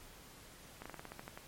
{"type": "slowing click train", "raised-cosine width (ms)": 0.5, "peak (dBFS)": -30, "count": 10, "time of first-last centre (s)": [0.82, 1.375], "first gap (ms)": 36, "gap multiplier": 1.13, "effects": ["pink hiss -56 dBFS RMS until 1.47 s", "MP3 64 kbps"]}